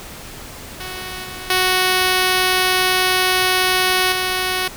5% pulse tone with level steps, 370 Hz, F#4, in tune, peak -17 / -20 / -3 / -7 dBFS, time 0.8-4.68 s, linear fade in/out 5 ms, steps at 1.24 / 1.5 / 4.12 s, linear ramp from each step 2 ms, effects pink hiss -35 dBFS RMS until 4.76 s

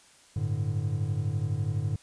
triangle chord, G suspended second, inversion none, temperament equal, 98 / 110 / 146.83 Hz, G2 / A2 / D3, 0 / 0 / 0 cents, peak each -29 / -28 / -30 dBFS, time 0.36-1.96 s, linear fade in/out 5 ms, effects white hiss -57 dBFS RMS until 2.02 s + resampled to 22050 Hz

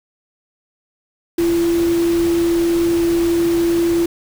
sine tone in noise, 338.9 Hz, E4, 48 cents sharp, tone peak -13 dBFS, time 1.38-4.06 s, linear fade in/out 5 ms, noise pink, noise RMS -29 dBFS, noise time 1.38-4.06 s, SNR +13 dB, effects none

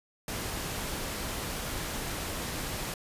pink noise, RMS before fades -35 dBFS, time 0.28-2.94 s, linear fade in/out 2 ms, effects resampled to 32000 Hz

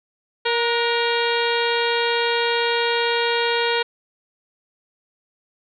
harmonic tone with a mistuned harmonic, 468.9 Hz, A#4, 10 cents sharp, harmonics 1 / 2 / 3 / 4 / 5 / 6 / 7 / 8 / 9, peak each -22 / -25 / -27 / -28 / -29 / -30 / -30 / -31 / -32 dBFS, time 0.45-3.83 s, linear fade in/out 10 ms, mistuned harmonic 3, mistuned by +53 cents, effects none

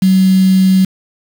sine tone with quantisation, 188.8 Hz, F#3, 35 cents sharp, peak -6 dBFS, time 0.02-0.85 s, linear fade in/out 5 ms, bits 4, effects none

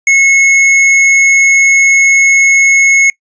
square tone, 2182 Hz, C#7, 28 cents flat, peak -5 dBFS, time 0.07-3.1 s, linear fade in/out 2 ms, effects noise-tail reverb RT60 0.1 s tail -23 dB re dry + resampled to 16000 Hz

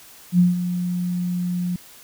sine tone with ADSR envelope, 177.9 Hz, F3, 32 cents sharp, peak -10 dBFS, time 0.32-1.76 s, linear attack 71 ms, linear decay 160 ms, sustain -11 dB, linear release 3 ms, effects white hiss -46 dBFS RMS until 2.03 s

